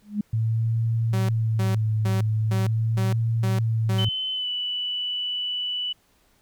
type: tone with exponential growth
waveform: sine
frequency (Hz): 207.7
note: G#3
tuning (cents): 0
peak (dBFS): -18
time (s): 0.02-0.21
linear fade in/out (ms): 5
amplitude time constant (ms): 41
type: tone with vibrato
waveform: sine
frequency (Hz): 111.3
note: A2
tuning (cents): +20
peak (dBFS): -20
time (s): 0.33-4.09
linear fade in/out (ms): 5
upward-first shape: sine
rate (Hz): 0.42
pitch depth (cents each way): 42
type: tone bursts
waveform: sawtooth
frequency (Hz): 190.4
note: F#3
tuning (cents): +50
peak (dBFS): -23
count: 7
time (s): 1.13-4.05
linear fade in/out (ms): 5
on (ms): 160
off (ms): 300
type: tone with pitch glide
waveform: sine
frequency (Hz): 3046 to 2968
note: F#7 to F#7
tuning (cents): +50 to +5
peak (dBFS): -25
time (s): 3.98-5.93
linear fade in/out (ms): 10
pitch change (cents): -45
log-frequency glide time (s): 4.33-4.48
effects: pink hiss -63 dBFS RMS until 6.41 s